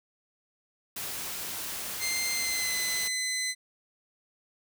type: noise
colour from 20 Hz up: white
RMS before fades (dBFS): -36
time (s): 0.96-3.08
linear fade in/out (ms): 5
type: tone with pitch glide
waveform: 15% pulse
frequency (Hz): 2093 to 2025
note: C7 to B6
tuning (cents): 0 to +43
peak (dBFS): -22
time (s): 1.99-3.55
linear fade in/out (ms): 50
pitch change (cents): -57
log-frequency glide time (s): 2.32-2.76
effects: none